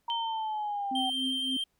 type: linear sweep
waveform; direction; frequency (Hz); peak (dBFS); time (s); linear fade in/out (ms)
sine; down; 939 to 758; -30; 0.08-1.1; 5
type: tone with exponential decay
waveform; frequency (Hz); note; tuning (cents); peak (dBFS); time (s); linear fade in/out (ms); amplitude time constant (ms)
sine; 3100; G7; -20; -30; 0.1-0.93; 0; 180
type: tone with tremolo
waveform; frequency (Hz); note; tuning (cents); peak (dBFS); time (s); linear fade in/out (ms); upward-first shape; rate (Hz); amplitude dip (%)
sine; 261.6; C4; 0; -30; 0.91-1.57; 5; triangle; 3.5; 80
type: tone with vibrato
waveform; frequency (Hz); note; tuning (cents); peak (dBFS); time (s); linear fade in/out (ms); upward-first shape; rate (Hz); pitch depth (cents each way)
triangle; 3147; G7; +6; -28; 0.95-1.64; 5; triangle; 11; 11
effects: pink hiss -75 dBFS RMS until 1.79 s